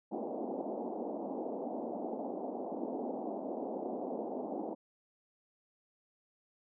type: band-pass noise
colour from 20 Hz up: pink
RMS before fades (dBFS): -39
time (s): 0.11-4.75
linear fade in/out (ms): 20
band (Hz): 220 to 820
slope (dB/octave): 48
effects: none